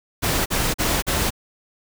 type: noise bursts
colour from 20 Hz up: pink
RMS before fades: -21 dBFS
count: 4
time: 0.22-1.306 s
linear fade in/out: 20 ms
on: 240 ms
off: 42 ms
effects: none